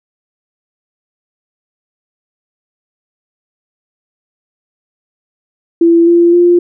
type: tone with pitch steps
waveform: sine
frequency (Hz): 336.5 / 343 / 349.6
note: E4 / F4 / F4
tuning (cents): +36 / -31 / +2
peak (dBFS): -4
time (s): 5.81-6.59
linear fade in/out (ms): 5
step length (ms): 260
effects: none